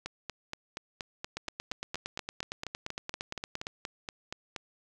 two click trains, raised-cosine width 0.2 ms, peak -19 / -18 dBFS, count 20 / 21, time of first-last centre 0.06-4.562 / 1.37-3.669 s, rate 4.22 / 8.7 Hz, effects 9-bit

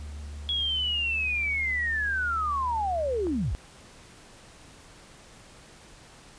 triangle tone, 73.42 Hz, D2, in tune, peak -34 dBFS, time 0-3.52 s, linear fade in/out 0 ms
sine linear sweep, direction down, 3361 to 40.18 Hz, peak -25 dBFS, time 0.49-3.55 s, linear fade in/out 0 ms
click, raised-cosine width 1 ms, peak -25 dBFS, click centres 3.269 s
effects pink hiss -51 dBFS RMS until 6.38 s + resampled to 22050 Hz

